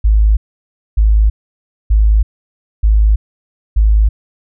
sine tone bursts, 53 Hz, G#1, 36 cents sharp, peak -6 dBFS, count 5, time 0.04-4.09 s, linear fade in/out 10 ms, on 330 ms, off 600 ms, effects none

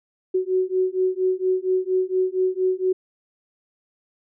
sine beating tone pair, 370 / 374.3 Hz, F#4 / F#4, 0 / +20 cents, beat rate 4.3 Hz, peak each -22 dBFS, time 0.34-2.93 s, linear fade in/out 10 ms, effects none

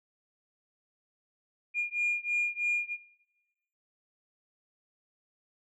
sine beating tone pair, 2419 / 2422.1 Hz, D#7 / D#7, -49 / -47 cents, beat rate 3.1 Hz, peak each -30 dBFS, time 1.74-2.97 s, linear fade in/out 50 ms, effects noise-tail reverb RT60 1.0 s tail -18 dB re dry + tanh soft clip ceiling -22 dBFS

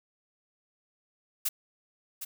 blue noise with echo, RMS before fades -28 dBFS, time 1.45-1.49 s, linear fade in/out 10 ms, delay 760 ms, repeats 1, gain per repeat -9 dB, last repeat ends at 2.25 s, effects none

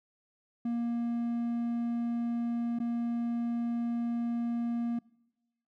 triangle tone with dropouts, 235.5 Hz, A#3, 18 cents sharp, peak -27 dBFS, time 0.65-4.99 s, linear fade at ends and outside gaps 5 ms, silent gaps 2.789-2.8 s, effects noise-tail reverb RT60 1.0 s tail -24 dB re dry

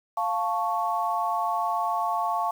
sine chord, F augmented, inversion none, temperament equal, 698.5 / 880 / 1108.7 Hz, F5 / A5 / C#6, 0 / 0 / 0 cents, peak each -28 dBFS, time 0.17-2.51 s, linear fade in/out 5 ms, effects 8-bit

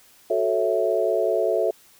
sine chord, F# minor seventh, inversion none, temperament equal, 370 / 440 / 554.4 / 659.3 Hz, F#4 / A4 / C#5 / E5, 0 / 0 / 0 / 0 cents, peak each -26 / -24 / -26 / -23 dBFS, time 0.3-1.71 s, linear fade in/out 5 ms, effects white hiss -54 dBFS RMS until 1.99 s

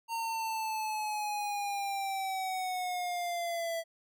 square linear sweep, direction down, 920 to 659.3 Hz, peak -33 dBFS, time 0.08-3.84 s, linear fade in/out 50 ms, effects none

